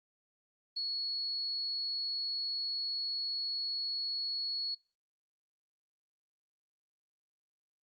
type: tone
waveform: sine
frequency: 4365 Hz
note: C#8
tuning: 28 cents flat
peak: -33 dBFS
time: 0.76-4.75 s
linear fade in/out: 10 ms
effects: noise-tail reverb RT60 0.4 s tail -26 dB re dry + Opus 24 kbps